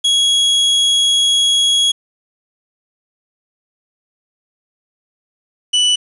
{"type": "tone pair in turn", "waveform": "40% pulse", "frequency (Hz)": [3322, 2969], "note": ["G#7", "F#7"], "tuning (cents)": [0, 5], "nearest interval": "major second", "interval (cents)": 195, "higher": "first", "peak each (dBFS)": -10, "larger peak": "neither", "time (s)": [[0.04, 1.92], [5.73, 5.96]], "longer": "first", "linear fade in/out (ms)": 10, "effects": ["resampled to 24000 Hz", "7-bit"]}